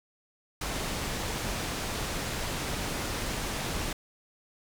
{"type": "low-pass noise", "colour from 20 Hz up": "pink", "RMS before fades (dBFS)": -33, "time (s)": [0.61, 3.93], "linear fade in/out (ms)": 5, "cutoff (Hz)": 9900, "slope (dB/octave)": 12, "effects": []}